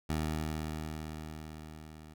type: tone with level ramp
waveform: 15% pulse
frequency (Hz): 77.78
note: D#2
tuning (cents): 0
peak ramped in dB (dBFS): -24 to -43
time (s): 0.09-2.14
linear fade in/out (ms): 10
effects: none